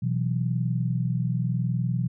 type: chord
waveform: sine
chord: B suspended fourth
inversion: none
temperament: equal with one note detuned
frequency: 124.26 / 164.81 / 185 Hz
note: B2 / E3 / F#3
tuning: +11 / 0 / 0 cents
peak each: -25 / -28 / -31 dBFS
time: 0.02-2.08 s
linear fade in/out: 10 ms
effects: none